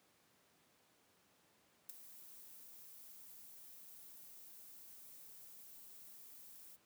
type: noise with ADSR envelope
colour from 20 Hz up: violet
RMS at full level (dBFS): -42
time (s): 1.89-6.77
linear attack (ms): 7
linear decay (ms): 8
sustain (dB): -15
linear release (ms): 28
effects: pink hiss -72 dBFS RMS until 6.85 s + high-pass 150 Hz 12 dB/octave